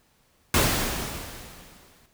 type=noise with exponential decay; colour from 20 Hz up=pink; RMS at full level=-19 dBFS; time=0.54-2.06 s; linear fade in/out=2 ms; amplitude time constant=330 ms; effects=pink hiss -64 dBFS RMS until 2.13 s